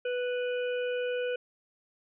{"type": "harmonic tone", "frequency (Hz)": 493.9, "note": "B4", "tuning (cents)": 0, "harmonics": [1, 3, 5, 6], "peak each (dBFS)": [-29, -39, -43, -45], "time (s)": [0.05, 1.36], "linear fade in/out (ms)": 5, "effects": []}